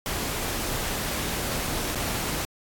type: noise with dropouts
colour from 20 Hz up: pink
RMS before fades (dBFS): -29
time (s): 0.06-2.45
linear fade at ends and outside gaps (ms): 0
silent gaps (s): 1.949-1.957
effects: AAC 64 kbps